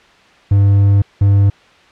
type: tone bursts at uneven times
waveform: triangle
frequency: 99.9 Hz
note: G2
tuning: 33 cents sharp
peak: -5 dBFS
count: 2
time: 0.51-1.02 / 1.21-1.5 s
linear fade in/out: 5 ms
effects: white hiss -46 dBFS RMS until 1.91 s + low-pass 3000 Hz 12 dB/octave